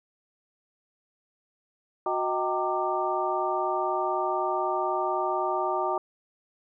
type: tone cluster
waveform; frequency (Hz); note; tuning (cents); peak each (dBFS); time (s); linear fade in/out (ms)
sine; 367.1 / 627 / 776 / 916 / 1184; F#4 / D#5 / G5 / A#5 / D6; -14 / +13 / -18 / -31 / +14; -31; 2.06-5.98; 2
effects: none